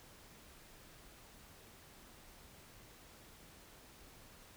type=silence; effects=pink hiss -59 dBFS RMS until 4.56 s